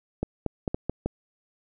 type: clicks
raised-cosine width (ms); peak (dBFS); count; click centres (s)
2; -13; 6; 0.23 / 0.463 / 0.678 / 0.745 / 0.896 / 1.06
effects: none